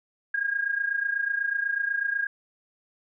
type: tone with amplitude modulation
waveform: sine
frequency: 1627 Hz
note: G#6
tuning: 36 cents flat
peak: -21 dBFS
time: 0.34-2.27 s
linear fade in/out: 5 ms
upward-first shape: sine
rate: 28.1 Hz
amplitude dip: 75%
effects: none